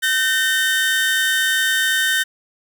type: tone pair together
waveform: 30% pulse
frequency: 1533.8 / 1824 Hz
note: G6 / A#6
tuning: -38 / -38 cents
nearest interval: minor third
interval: 300 cents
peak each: -16 dBFS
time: 0.02-2.24 s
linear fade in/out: 20 ms
effects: none

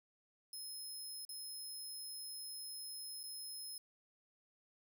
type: tone with dropouts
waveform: 20% pulse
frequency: 5150 Hz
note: E8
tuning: 41 cents flat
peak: -40 dBFS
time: 0.53-3.78 s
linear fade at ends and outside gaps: 2 ms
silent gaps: 1.251-1.291 / 3.232-3.237 s
effects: none

